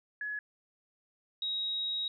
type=tone pair in turn; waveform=sine; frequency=1693 / 3801 Hz; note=G#6 / A#7; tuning=+33 / +33 cents; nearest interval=octave + major second; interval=1400 cents; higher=second; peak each=-34 / -31 dBFS; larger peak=second; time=0.21-0.39 / 1.42-2.08 s; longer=second; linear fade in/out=2 ms; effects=none